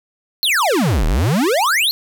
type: exponential two-way sweep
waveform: square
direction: down then up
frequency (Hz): 4435 to 35.79 to 4435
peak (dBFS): -14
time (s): 0.43-1.91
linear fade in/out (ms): 0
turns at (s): 1.06
effects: none